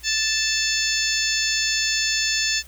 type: harmonic tone with a mistuned harmonic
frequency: 880 Hz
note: A5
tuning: in tune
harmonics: 2 / 3 / 4 / 5 / 6 / 7 / 8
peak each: -27 / -27 / -29 / -27 / -26 / -30 / -29 dBFS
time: 0.03-2.63 s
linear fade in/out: 50 ms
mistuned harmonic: 7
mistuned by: +54 cents
effects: added 60 Hz sine -45 dBFS peak until 2.67 s + white hiss -49 dBFS RMS until 2.67 s